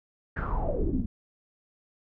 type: noise with low-pass filter sweep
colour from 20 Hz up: brown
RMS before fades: -28 dBFS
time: 0.36-1.06 s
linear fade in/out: 10 ms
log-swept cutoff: 1700 to 200 Hz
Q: 9
effects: none